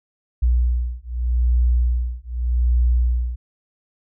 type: beating tone pair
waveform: sine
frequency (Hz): 60.1 / 60.93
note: B1 / B1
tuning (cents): -46 / -23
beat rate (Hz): 0.83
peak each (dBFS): -19 / -19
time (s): 0.42-3.36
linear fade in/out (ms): 10
effects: none